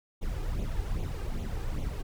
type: noise with flanger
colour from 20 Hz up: brown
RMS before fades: -32 dBFS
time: 0.21-2.03 s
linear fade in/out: 20 ms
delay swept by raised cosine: 0.29 to 2.49 ms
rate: 2.5 Hz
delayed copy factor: +0.7
effects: none